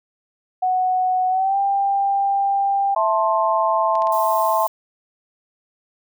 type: tone with pitch glide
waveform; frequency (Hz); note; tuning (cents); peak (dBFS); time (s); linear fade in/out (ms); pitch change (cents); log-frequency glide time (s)
sine; 740 to 793.1; F#5 to G5; 0 to +20; -16; 0.62-2.95; 10; +120; 1.29-1.58
type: chord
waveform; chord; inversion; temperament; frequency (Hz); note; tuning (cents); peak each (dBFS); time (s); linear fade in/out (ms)
sine; A minor; second; just; 660 / 880 / 1056; E5 / A5 / C6; +2 / 0 / +16; -20; 2.96-4.67; 5
type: clicks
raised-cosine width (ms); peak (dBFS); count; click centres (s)
0.2; -21; 3; 3.954 / 4.021 / 4.071
type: noise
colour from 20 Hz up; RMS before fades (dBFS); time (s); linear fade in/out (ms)
violet; -33; 4.12-4.68; 2
effects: none